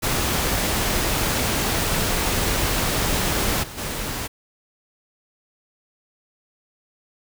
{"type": "noise with level steps", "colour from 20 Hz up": "pink", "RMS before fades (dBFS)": [-22, -36, -28], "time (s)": [0.02, 4.28], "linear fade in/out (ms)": 20, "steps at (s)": [3.62, 3.77], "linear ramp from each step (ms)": 20, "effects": []}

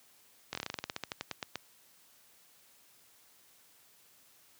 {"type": "slowing click train", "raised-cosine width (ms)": 0.2, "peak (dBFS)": -18, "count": 18, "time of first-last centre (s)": [0.53, 1.557], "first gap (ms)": 21, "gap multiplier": 1.12, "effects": ["white hiss -63 dBFS RMS until 4.59 s", "high-pass 80 Hz 12 dB/octave"]}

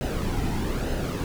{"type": "noise with flanger", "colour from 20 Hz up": "brown", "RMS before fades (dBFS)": -27, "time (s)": [0.01, 1.24], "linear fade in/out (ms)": 0, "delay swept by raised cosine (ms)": [0.87, 1.82], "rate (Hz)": 1.1, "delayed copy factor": -0.55, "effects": []}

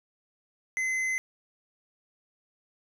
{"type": "tone with hard clipping", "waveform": "sine", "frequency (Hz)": 2049, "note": "C7", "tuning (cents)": -37, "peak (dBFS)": -28, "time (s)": [0.77, 1.18], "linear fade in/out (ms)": 0, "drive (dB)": 8, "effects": []}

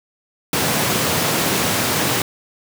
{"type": "high-pass noise", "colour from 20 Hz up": "pink", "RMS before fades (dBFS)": -19, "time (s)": [0.53, 2.22], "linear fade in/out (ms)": 2, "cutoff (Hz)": 110, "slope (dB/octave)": 24, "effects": []}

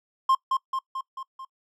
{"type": "tone with echo", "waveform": "triangle", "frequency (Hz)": 1059, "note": "C6", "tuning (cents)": 21, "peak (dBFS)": -15, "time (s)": [0.29, 0.35], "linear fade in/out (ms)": 5, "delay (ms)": 220, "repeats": 5, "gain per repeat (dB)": -4, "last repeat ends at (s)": 1.45, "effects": ["noise-tail reverb RT60 0.1 s tail -23 dB re dry"]}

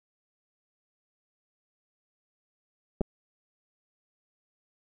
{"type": "clicks", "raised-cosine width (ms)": 2, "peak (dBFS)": -15, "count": 2, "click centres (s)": [3.009, 3.014], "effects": []}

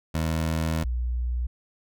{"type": "tone pair in turn", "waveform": ["20% pulse", "sine"], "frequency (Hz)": [80.5, 60.6], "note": ["E2", "B1"], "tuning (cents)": [-41, -32], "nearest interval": "perfect fourth", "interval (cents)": 491, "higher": "first", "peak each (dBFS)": [-19, -24], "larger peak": "first", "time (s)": [[0.14, 0.84], [0.84, 1.47]], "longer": "first", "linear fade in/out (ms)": 10, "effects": []}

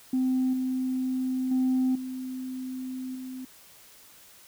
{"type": "tone with level steps", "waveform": "sine", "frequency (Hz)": 257.8, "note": "C4", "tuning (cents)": -26, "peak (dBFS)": [-21, -25, -20, -32, -35], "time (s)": [0.13, 3.45], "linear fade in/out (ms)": 5, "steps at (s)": [0.53, 1.51, 1.95, 3.15], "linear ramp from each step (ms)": 5, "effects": ["tanh soft clip ceiling -19 dBFS", "white hiss -53 dBFS RMS until 4.47 s"]}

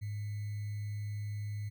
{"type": "tone with sample-and-hold", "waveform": "sine", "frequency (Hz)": 104.1, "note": "G#2", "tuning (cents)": 5, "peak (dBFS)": -35, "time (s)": [0.01, 1.7], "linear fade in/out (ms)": 20, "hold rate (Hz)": 2100, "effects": []}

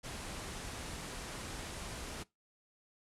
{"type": "low-pass noise", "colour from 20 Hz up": "pink", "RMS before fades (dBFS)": -44, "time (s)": [0.03, 2.24], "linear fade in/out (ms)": 20, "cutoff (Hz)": 11000, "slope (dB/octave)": 48, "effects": ["noise-tail reverb RT60 0.2 s tail -22 dB re dry"]}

